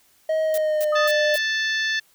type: tone with pitch glide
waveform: triangle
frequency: 632 to 602.1 Hz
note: D#5 to D5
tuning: +27 to +43 cents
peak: -17 dBFS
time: 0.29-1.36 s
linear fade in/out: 5 ms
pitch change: -84 cents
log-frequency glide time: 0.43-0.94 s
type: noise bursts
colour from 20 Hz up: blue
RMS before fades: -32 dBFS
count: 4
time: 0.54-1.378 s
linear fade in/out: 0 ms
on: 37 ms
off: 230 ms
type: tone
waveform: sine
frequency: 1244.5 Hz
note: D#6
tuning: in tune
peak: -23 dBFS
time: 0.92-1.08 s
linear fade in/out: 10 ms
type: harmonic tone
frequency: 880 Hz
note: A5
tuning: in tune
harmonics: 2 / 3 / 4 / 5 / 6 / 7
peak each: -22 / -33 / -29 / -33 / -37 / -38 dBFS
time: 0.95-2 s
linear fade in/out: 10 ms
effects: white hiss -59 dBFS RMS until 2.14 s